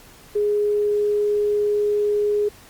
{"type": "tone", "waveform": "sine", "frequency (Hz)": 415.3, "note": "G#4", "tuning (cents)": 0, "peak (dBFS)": -17, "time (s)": [0.35, 2.49], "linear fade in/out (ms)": 10, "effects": ["pink hiss -47 dBFS RMS until 2.69 s", "Opus 48 kbps"]}